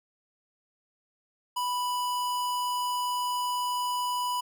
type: tone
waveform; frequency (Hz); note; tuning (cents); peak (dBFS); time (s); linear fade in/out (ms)
square; 987.8; B5; 0; -28; 1.56-4.41; 10
effects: none